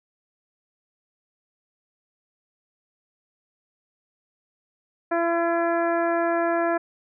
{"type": "harmonic tone", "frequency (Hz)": 338, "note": "E4", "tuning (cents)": 43, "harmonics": [1, 2, 3, 4, 5, 6, 7], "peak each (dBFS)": [-25, -23, -31, -31, -31, -43, -43], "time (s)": [5.11, 6.78], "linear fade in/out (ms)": 10, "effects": []}